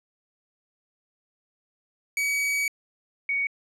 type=tone pair in turn; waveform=45% pulse / sine; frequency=2269 / 2238 Hz; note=C#7 / C#7; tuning=+40 / +16 cents; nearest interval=unison; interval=24 cents; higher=first; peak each=-23 dBFS; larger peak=neither; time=2.17-2.68 / 3.29-3.47 s; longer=first; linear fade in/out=2 ms; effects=low-pass 12000 Hz 12 dB/octave